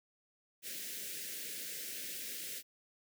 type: band-stop noise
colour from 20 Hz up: white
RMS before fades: -43 dBFS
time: 0.62-2.63 s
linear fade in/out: 50 ms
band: 560 to 1600 Hz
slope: 48 dB/octave
effects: high-pass 200 Hz 12 dB/octave